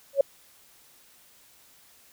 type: tone with exponential growth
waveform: sine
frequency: 554.4 Hz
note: C#5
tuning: in tune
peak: -12 dBFS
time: 0.13-0.21 s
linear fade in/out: 5 ms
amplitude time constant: 16 ms
effects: white hiss -57 dBFS RMS until 2.12 s